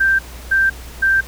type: tone bursts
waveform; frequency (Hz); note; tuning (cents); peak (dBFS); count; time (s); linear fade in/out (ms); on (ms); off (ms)
sine; 1571; G6; +3; -11; 3; 0-1.21; 10; 190; 320
effects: added 60 Hz sine -33 dBFS peak until 1.27 s + pink hiss -38 dBFS RMS until 1.27 s